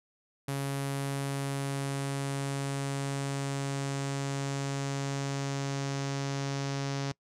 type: tone with low-pass filter sweep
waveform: sawtooth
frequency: 138.5 Hz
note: C#3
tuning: 1 cent flat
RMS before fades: -33 dBFS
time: 0.48-7.12 s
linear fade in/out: 5 ms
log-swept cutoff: 11000 to 5800 Hz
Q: 2.3
effects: noise-tail reverb RT60 0.1 s tail -24 dB re dry